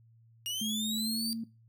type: linear sweep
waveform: sawtooth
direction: up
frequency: 2830 to 4699 Hz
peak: -30 dBFS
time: 0.46-1.33 s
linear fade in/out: 0 ms
type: tone with pitch glide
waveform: sine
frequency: 216.8 to 227.1 Hz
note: A3 to A#3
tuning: -25 to -45 cents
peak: -33 dBFS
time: 0.61-1.44 s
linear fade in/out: 5 ms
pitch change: +80 cents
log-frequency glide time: 0.92-1.19 s
effects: noise-tail reverb RT60 0.3 s tail -20 dB re dry + added 114 Hz sine -58 dBFS peak until 1.68 s